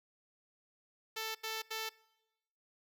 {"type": "tone bursts", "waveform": "5% pulse", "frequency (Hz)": 442.1, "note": "A4", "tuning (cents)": 8, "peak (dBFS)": -26, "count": 3, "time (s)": [1.16, 1.894], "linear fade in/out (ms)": 10, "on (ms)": 190, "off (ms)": 82, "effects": ["noise-tail reverb RT60 1.0 s tail -23 dB re dry"]}